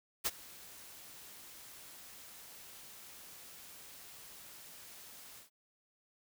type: noise with ADSR envelope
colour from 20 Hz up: white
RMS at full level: -31 dBFS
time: 0.24-5.5 s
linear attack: 25 ms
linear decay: 34 ms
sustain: -22 dB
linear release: 120 ms
effects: none